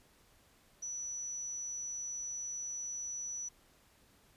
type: tone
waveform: sine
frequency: 5920 Hz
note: F#8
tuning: in tune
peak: -38 dBFS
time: 0.82-3.49 s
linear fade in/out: 10 ms
effects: pink hiss -66 dBFS RMS until 4.36 s + resampled to 32000 Hz

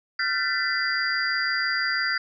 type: tone cluster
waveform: sine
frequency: 1384 / 1530 / 1776 / 1993 / 4775 Hz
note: F6 / G6 / A6 / B6 / D8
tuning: -16 / -42 / +16 / +15 / +28 cents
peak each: -29 dBFS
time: 0.19-2.18 s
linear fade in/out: 5 ms
effects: none

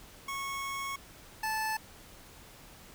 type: tone pair in turn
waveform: 25% pulse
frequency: 1100 / 873.9 Hz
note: C#6 / A5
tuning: -14 / -12 cents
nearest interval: major third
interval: 398 cents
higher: first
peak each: -31 / -27 dBFS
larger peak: second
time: 0.28-0.96 / 1.43-1.77 s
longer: first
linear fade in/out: 5 ms
effects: pink hiss -53 dBFS RMS until 2.94 s

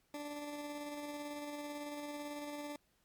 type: tone with tremolo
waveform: 20% pulse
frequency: 292.9 Hz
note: D4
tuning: 5 cents flat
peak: -36 dBFS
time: 0.14-2.76 s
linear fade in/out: 2 ms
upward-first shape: square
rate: 18 Hz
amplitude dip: 25%
effects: pink hiss -75 dBFS RMS until 3.04 s + MP3 96 kbps

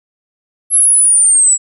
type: linear sweep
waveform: sine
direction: down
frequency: 11175 to 7680 Hz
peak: -6 dBFS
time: 0.7-1.58 s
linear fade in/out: 50 ms
effects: none

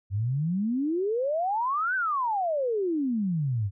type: exponential two-way sweep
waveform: sine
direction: up then down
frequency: 93.5 to 1568 to 93.5 Hz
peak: -24 dBFS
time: 0.1-3.71 s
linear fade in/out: 50 ms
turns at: 1.95 s
effects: none

